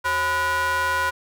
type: ring-modulated tone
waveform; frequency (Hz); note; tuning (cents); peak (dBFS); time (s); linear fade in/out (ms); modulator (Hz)
square; 229.8; A#3; -25; -18; 0.04-1.11; 20; 1230
effects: none